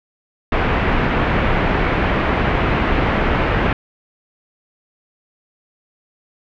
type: low-pass noise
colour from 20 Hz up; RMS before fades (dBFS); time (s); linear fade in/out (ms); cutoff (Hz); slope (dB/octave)
pink; -17; 0.52-3.73; 2; 2500; 24
effects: none